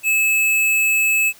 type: tone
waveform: square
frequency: 2600 Hz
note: E7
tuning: 24 cents flat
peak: -15 dBFS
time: 0.03-1.33 s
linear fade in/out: 50 ms
effects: white hiss -47 dBFS RMS until 1.39 s